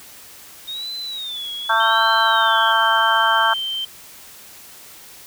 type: tone with vibrato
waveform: sine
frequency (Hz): 3663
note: A#7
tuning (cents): -31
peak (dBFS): -26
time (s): 0.67-2.73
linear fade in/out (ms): 20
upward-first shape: sine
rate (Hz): 0.86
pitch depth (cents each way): 170
type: harmonic tone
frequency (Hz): 224.4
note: A3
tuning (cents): +34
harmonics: 3 / 4 / 5 / 6 / 7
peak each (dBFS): -26 / -19 / -21 / -21 / -19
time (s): 1.69-3.54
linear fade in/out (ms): 10
type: tone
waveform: sine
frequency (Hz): 3120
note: G7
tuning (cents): -9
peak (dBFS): -22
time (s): 1.8-3.85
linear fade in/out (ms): 5
effects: white hiss -42 dBFS RMS until 5.26 s